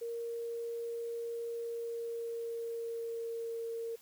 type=tone with pitch glide; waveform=sine; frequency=466.2 to 459.5 Hz; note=A#4 to A#4; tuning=0 to -25 cents; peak=-36 dBFS; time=0.01-3.96 s; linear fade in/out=10 ms; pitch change=-25 cents; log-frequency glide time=1.61-3.67 s; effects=white hiss -61 dBFS RMS until 4.01 s